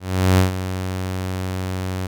sawtooth tone with ADSR envelope, 93.1 Hz, F#2, 11 cents sharp, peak -7 dBFS, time 0-2.07 s, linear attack 380 ms, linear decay 130 ms, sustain -12 dB, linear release 5 ms, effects none

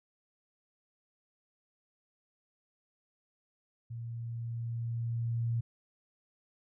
sine tone with level ramp, 116.54 Hz, A#2, in tune, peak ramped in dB -38 to -28 dBFS, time 3.9-5.61 s, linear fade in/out 10 ms, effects none

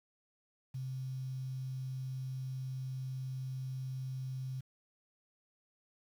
sine tone with quantisation, 130.81 Hz, C3, in tune, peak -37 dBFS, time 0.74-4.61 s, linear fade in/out 10 ms, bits 10, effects none

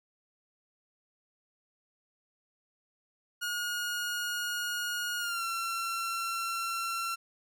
sawtooth tone with pitch glide, 1437 to 1357.1 Hz, F6 to E6, +49 to +50 cents, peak -28 dBFS, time 3.41-7.16 s, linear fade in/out 20 ms, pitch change -99 cents, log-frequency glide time 5.19-5.44 s, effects none

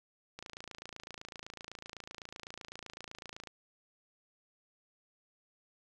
click train, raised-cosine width 0.2 ms, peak -27 dBFS, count 87, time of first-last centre 0.39-3.472 s, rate 27.9 Hz, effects none

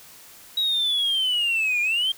sine linear two-way sweep, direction down then up, 3855 to 2389 to 3216 Hz, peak -18 dBFS, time 0.57-2.12 s, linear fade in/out 5 ms, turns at 1.81 s, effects tanh soft clip ceiling -18 dBFS + white hiss -47 dBFS RMS until 2.17 s

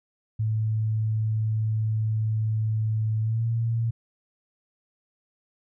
sine tone with pitch glide, 109.4 to 114.91 Hz, A2 to A#2, -9 to -24 cents, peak -22 dBFS, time 0.39-3.91 s, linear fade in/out 10 ms, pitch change +85 cents, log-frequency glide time 3.21-3.45 s, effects none

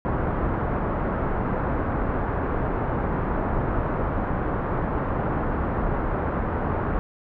pink low-pass noise, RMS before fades -25 dBFS, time 0.05-6.99 s, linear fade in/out 0 ms, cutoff 1400 Hz, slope 24 dB/octave, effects none

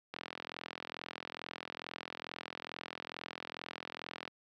click train, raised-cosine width 0.3 ms, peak -24 dBFS, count 176, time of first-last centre 0.14-4.277 s, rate 42.3 Hz, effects high-pass 200 Hz 12 dB/octave

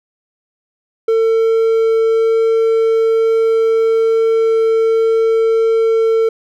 triangle tone, 450.1 Hz, A4, 39 cents sharp, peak -8 dBFS, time 1.08-6.29 s, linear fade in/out 5 ms, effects none

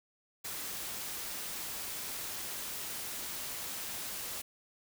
white noise, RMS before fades -40 dBFS, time 0.44-4.42 s, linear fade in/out 10 ms, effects none

